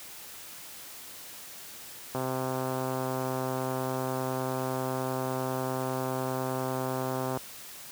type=click train; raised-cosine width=1 ms; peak=-18 dBFS; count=680; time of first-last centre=2.15-7.373 s; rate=130 Hz; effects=white hiss -45 dBFS RMS until 7.91 s + high-pass 60 Hz 12 dB/octave